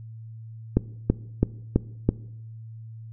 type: click train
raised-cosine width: 3 ms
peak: -5 dBFS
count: 5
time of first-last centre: 0.77-2.09 s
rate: 3.03 Hz
effects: noise-tail reverb RT60 0.8 s tail -20 dB re dry + added 112 Hz sine -38 dBFS peak until 3.12 s